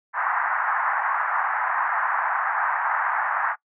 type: band-pass noise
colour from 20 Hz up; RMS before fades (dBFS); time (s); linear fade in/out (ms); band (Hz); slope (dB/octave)
pink; -24; 0.13-3.56; 50; 800 to 1800; 48
effects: noise-tail reverb RT60 0.1 s tail -22 dB re dry